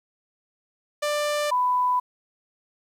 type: tone pair in turn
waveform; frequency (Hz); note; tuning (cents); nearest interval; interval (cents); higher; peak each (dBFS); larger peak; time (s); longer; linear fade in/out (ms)
sawtooth / sine; 592 / 995.6; D5 / B5; +14 / +14; major sixth; 900; second; -19; neither; 1.02-1.51 / 1.51-2; neither; 10
effects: low-pass 11000 Hz 12 dB/octave + 9-bit